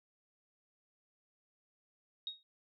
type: tone with exponential decay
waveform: sine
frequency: 3757 Hz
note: A#7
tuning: 13 cents sharp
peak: -34 dBFS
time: 2.27-2.43 s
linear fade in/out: 1 ms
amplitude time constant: 34 ms
effects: none